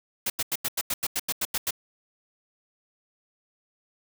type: noise bursts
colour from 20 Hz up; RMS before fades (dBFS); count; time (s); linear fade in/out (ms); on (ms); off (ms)
white; -27; 12; 0.26-1.708; 5; 40; 88
effects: none